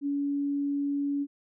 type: tone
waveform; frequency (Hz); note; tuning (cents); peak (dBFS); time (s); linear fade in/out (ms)
sine; 283.6; C#4; +40; -26; 0.01-1.27; 50
effects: none